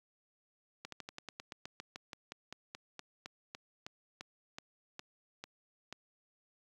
slowing click train, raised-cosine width 0.2 ms, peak -26 dBFS, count 24, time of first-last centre 0.85-5.926 s, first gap 73 ms, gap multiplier 1.09, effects high-pass 80 Hz 12 dB/octave + 10-bit

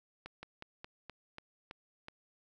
slowing click train, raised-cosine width 0.3 ms, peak -29 dBFS, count 8, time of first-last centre 0.26-2.084 s, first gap 170 ms, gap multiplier 1.14, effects none

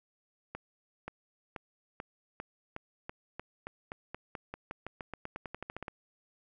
accelerating click train, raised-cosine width 0.5 ms, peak -24 dBFS, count 26, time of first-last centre 0.55-5.882 s, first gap 530 ms, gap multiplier 0.91, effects none

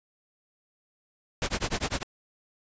pink noise with tremolo, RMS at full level -26 dBFS, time 1.42-2.03 s, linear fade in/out 0 ms, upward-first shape sine, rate 10 Hz, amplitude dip 100%, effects resampled to 16000 Hz

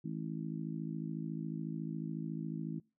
harmonic tone, 54 Hz, A1, 32 cents flat, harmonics 3 / 4 / 5 / 6, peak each -40 / -42 / -44 / -46 dBFS, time 0.04-2.8 s, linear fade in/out 10 ms, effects noise-tail reverb RT60 0.3 s tail -24 dB re dry

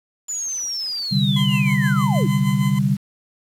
sine linear sweep, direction down, 7040 to 252.5 Hz, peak -23 dBFS, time 0.28-2.28 s, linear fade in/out 20 ms
sine chord, C suspended second, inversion none, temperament equal, 130.81 / 146.83 / 196 Hz, C3 / D3 / G3, 0 / 0 / 0 cents, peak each -21 / -20 / -19 dBFS, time 1.11-2.97 s, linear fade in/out 20 ms
20% pulse tone with tremolo, 1022 Hz, C6, 41 cents flat, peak -22 dBFS, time 1.36-2.79 s, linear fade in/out 5 ms, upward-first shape sine, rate 6.4 Hz, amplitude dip 65%
effects resampled to 32000 Hz + 7-bit

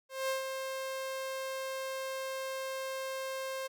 sawtooth tone with ADSR envelope, 530 Hz, C5, 22 cents sharp, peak -26 dBFS, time 0.09-3.68 s, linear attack 200 ms, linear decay 130 ms, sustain -6 dB, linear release 18 ms, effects none

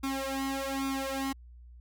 sawtooth tone with flanger, 270.5 Hz, C#4, 42 cents flat, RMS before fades -33 dBFS, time 0.03-1.33 s, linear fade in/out 10 ms, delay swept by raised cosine 0.83 to 2.73 ms, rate 1.2 Hz, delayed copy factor +0.95, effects added 60 Hz sine -48 dBFS peak until 1.8 s

